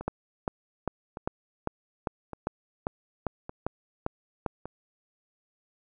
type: two click trains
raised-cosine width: 1 ms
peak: -14 / -23 dBFS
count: 12 / 5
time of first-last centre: 0.08-4.462 / 0.01-4.656 s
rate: 2.51 / 0.861 Hz
effects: none